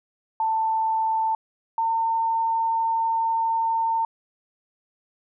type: tone pair in turn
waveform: sine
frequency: 888 / 906.1 Hz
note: A5 / A#5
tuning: +16 / -49 cents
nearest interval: unison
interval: 35 cents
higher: second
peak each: -20 dBFS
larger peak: neither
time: 0.4-1.35 / 1.78-4.05 s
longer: second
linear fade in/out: 2 ms
effects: none